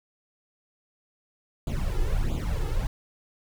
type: noise with flanger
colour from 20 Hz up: brown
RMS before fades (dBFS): -26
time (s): 1.67-2.87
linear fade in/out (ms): 2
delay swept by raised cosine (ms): 0.27 to 2.37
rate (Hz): 1.5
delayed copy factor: +0.9
effects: none